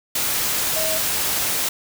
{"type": "tone in noise", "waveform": "sine", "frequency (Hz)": 635, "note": "D#5", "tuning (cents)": 35, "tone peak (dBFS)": -25, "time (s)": [0.76, 0.98], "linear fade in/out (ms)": 5, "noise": "white", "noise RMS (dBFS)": -22, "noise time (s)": [0.15, 1.69], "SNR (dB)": -6, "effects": []}